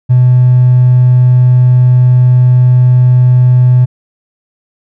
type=tone with hard clipping; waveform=triangle; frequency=125.2 Hz; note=B2; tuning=24 cents sharp; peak=-3 dBFS; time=0.09-3.86 s; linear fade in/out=20 ms; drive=3 dB; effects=none